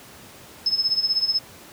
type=tone with tremolo; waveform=sine; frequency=5200 Hz; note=E8; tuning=24 cents flat; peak=-16 dBFS; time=0.66-1.39 s; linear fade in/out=2 ms; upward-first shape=sine; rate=16 Hz; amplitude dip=80%; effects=pink hiss -45 dBFS RMS until 1.72 s + high-pass 80 Hz 12 dB/octave